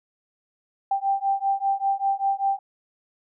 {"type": "beating tone pair", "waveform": "sine", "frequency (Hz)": [784, 789.1], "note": ["G5", "G5"], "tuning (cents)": [0, 11], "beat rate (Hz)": 5.1, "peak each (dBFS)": -24, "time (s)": [0.91, 2.59], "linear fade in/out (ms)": 5, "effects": []}